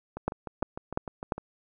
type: two click trains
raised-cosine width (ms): 1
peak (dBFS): -22 / -12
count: 9 / 4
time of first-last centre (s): 0.17-1.38 / 0.28-1.322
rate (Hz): 6.61 / 2.88
effects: none